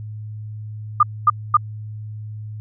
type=tone bursts; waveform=sine; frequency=1212 Hz; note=D#6; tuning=46 cents flat; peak=-8 dBFS; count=3; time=1-1.57 s; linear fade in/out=5 ms; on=30 ms; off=240 ms; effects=added 107 Hz sine -29 dBFS peak until 2.6 s